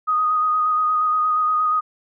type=tone with vibrato; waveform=sine; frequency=1244.5 Hz; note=D#6; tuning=in tune; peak=-16 dBFS; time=0.07-1.81 s; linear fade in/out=20 ms; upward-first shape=square; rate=8.5 Hz; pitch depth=16 cents each way; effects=none